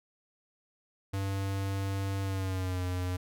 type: tone with pitch glide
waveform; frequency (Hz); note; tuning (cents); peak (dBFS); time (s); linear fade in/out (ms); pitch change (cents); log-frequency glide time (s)
square; 97.7 to 90.63; G2 to F#2; -5 to -35; -31; 1.13-3.17; 10; -130; 2.22-2.82
effects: none